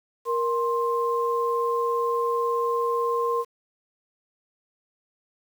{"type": "tone pair together", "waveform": "sine", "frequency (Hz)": [469.5, 1053], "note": ["A#4", "C6"], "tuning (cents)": [12, 11], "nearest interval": "octave + major second", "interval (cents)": 1399, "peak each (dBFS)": [-24, -25], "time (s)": [0.25, 3.45], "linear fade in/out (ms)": 50, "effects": ["8-bit"]}